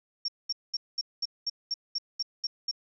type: tone bursts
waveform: sine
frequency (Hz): 5510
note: F8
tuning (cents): -24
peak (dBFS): -27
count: 11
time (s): 0.25-2.713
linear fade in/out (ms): 5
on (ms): 33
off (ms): 210
effects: none